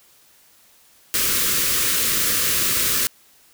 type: band-stop noise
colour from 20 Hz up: white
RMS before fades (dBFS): -20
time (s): 1.14-3.07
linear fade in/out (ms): 0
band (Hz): 550 to 1100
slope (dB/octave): 48
effects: white hiss -54 dBFS RMS until 3.53 s